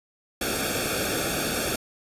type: noise with comb filter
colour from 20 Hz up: pink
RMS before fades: -27 dBFS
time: 0.41-1.76 s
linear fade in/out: 5 ms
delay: 1 ms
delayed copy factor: -0.85
effects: resampled to 32000 Hz